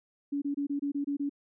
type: tone bursts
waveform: sine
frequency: 284.1 Hz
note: C#4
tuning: 43 cents sharp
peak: -28 dBFS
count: 8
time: 0.32-1.295 s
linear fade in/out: 10 ms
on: 100 ms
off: 25 ms
effects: none